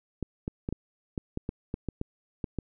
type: clicks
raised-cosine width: 3 ms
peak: -18 dBFS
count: 12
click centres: 0.227 / 0.479 / 0.689 / 0.726 / 1.178 / 1.374 / 1.491 / 1.741 / 1.887 / 2.014 / 2.442 / 2.587 s
effects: none